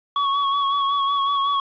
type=tone with vibrato; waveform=square; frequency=1117 Hz; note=C#6; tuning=13 cents sharp; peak=-19 dBFS; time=0.16-1.6 s; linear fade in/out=2 ms; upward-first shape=sine; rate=5.4 Hz; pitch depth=31 cents each way; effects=resampled to 11025 Hz + 8-bit